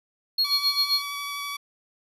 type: tone with tremolo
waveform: triangle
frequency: 4300 Hz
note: C8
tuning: 47 cents sharp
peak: -17 dBFS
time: 0.38-1.02 s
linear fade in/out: 5 ms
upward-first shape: sine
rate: 7.6 Hz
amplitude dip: 85%
type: tone with vibrato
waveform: 15% pulse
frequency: 1141 Hz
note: C#6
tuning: 50 cents sharp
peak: -24 dBFS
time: 0.44-1.57 s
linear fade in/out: 10 ms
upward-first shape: sine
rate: 12 Hz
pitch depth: 9 cents each way
effects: resampled to 32000 Hz